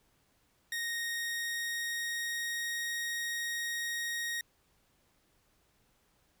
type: tone with pitch glide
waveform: sawtooth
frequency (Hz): 1863 to 1873.8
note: A#6 to A#6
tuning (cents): -2 to +8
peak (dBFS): -30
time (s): 0.72-4.41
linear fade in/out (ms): 2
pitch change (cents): +10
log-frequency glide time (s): 1.08-2.86
effects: pink hiss -71 dBFS RMS until 6.4 s